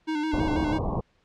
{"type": "tone with vibrato", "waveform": "square", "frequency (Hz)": 307.6, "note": "D#4", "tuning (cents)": -20, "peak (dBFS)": -26, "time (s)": [0.07, 0.79], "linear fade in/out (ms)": 20, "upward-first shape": "square", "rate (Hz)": 6.1, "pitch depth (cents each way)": 41}
{"type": "low-pass noise", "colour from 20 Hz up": "pink", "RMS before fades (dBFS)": -28, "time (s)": [0.33, 1.01], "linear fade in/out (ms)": 10, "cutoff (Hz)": 1100, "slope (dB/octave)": 96}
{"effects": ["pink hiss -66 dBFS RMS until 1.24 s", "low-pass 4000 Hz 12 dB/octave"]}